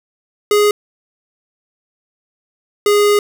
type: tone pair in turn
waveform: square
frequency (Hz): 415.3 / 412.7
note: G#4 / G#4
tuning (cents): 0 / -11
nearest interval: unison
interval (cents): 11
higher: first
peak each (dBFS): -10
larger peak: neither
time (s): 0.51-0.71 / 2.86-3.19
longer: second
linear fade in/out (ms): 2
effects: none